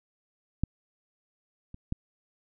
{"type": "clicks", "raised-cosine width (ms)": 5, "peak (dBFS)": [-13, -30, -17], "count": 3, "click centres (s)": [0.636, 1.744, 1.924], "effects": []}